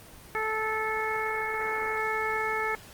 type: harmonic tone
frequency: 436.9 Hz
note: A4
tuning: 12 cents flat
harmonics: 1 / 2 / 3 / 4 / 5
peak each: -33 / -33 / -33 / -33 / -33 dBFS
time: 0.35-2.75 s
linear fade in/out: 0 ms
effects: pink hiss -49 dBFS RMS until 2.93 s + Opus 24 kbps